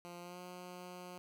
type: tone with pitch glide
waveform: 10% pulse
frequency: 174.6 to 179.72 Hz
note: F3 to F3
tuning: 0 to +50 cents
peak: -39 dBFS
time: 0.05-1.18 s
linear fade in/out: 0 ms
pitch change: +50 cents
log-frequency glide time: 0.21-0.39 s
effects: none